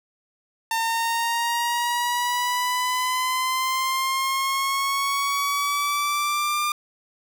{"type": "exponential sweep", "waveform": "sawtooth", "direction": "up", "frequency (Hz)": [905, 1200], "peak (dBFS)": -18, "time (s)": [0.71, 6.72], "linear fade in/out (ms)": 2, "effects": []}